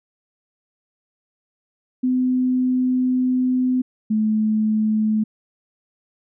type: tone pair in turn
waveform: sine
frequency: 254.1 / 216.1 Hz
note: B3 / A3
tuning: +49 / -31 cents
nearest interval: minor third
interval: 280 cents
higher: first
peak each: -16 / -16 dBFS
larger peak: neither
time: 2.03-3.82 / 4.1-5.24 s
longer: first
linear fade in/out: 10 ms
effects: none